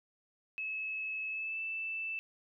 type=tone with pitch glide; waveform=sine; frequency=2589 to 2646 Hz; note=E7 to E7; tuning=-32 to +6 cents; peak=-35 dBFS; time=0.58-2.19 s; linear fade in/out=0 ms; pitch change=+38 cents; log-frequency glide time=1.29-1.6 s; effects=none